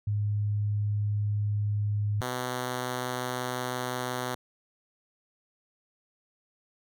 sine / 5% pulse tone pair in turn, 103.83 / 125.69 Hz, G#2 / B2, 0 / +31 cents, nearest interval minor third, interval 331 cents, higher second, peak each -25 / -19 dBFS, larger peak second, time 0.07-2.21 / 2.21-4.35 s, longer neither, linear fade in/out 5 ms, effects none

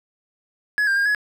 triangle tone with pitch steps, 1688 / 1592 / 1616 / 1685 Hz, G#6 / G6 / G#6 / G#6, +28 / +26 / -48 / +25 cents, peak -15 dBFS, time 0.78-1.148 s, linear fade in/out 0 ms, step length 92 ms, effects none

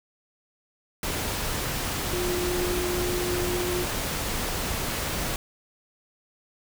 sine tone in noise, 356.6 Hz, F4, 36 cents sharp, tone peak -27 dBFS, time 2.13-3.84 s, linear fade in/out 2 ms, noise pink, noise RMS -29 dBFS, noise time 1.03-5.36 s, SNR -1 dB, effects none

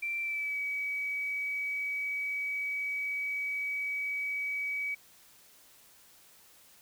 sine tone with pitch glide, 2349 to 2274 Hz, D7 to C#7, 0 to +44 cents, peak -31 dBFS, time 0.02-4.95 s, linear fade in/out 10 ms, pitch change -56 cents, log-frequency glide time 0.21-0.58 s, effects white hiss -59 dBFS RMS until 6.81 s

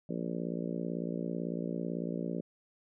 harmonic tone, 58 Hz, A#1, 8 cents flat, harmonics 3 / 4 / 5 / 6 / 7 / 8 / 9 / 10, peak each -37 / -39 / -41 / -43 / -44 / -45 / -46 / -47 dBFS, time 0.09-2.41 s, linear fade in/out 5 ms, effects none

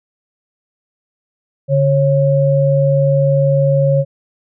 sine tone pair together, 143.3 / 546.8 Hz, D3 / C#5, -42 / -24 cents, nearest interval octave + major seventh, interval 2318 cents, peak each -12 / -13 dBFS, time 1.68-4.05 s, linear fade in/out 50 ms, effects none

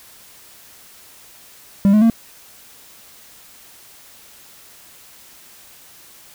triangle tone with pitch steps, 198.4 / 212.6 / 227.9 Hz, G3 / G#3 / A#3, +21 / +41 / -39 cents, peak -7 dBFS, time 1.85-2.099 s, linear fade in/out 0 ms, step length 83 ms, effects white hiss -45 dBFS RMS until 6.34 s

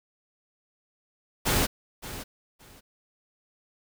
pink noise with echo, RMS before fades -24 dBFS, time 1.45-1.67 s, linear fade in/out 20 ms, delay 570 ms, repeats 2, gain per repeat -14 dB, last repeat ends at 2.81 s, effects none

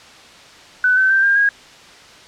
sine tone with pitch steps, 1500 / 1533.3 / 1567.3 / 1602.1 / 1637.7 Hz, F#6 / G6 / G6 / G6 / G#6, +23 / -39 / -1 / +37 / -25 cents, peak -11 dBFS, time 0.84-1.49 s, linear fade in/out 2 ms, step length 130 ms, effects white hiss -42 dBFS RMS until 2.27 s + low-pass 5000 Hz 12 dB/octave

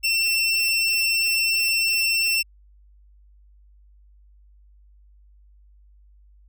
25% pulse tone, 2697 Hz, E7, 39 cents sharp, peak -15 dBFS, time 0.03-2.43 s, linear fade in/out 20 ms, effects added 50 Hz sine -50 dBFS peak until 6.48 s

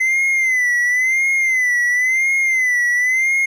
triangle tone with vibrato, 2039 Hz, C7, 45 cents flat, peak -12 dBFS, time 0-3.46 s, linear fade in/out 10 ms, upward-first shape sine, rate 0.96 Hz, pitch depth 90 cents each way, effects none

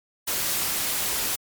white noise, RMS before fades -26 dBFS, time 0.27-1.36 s, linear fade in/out 10 ms, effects MP3 96 kbps

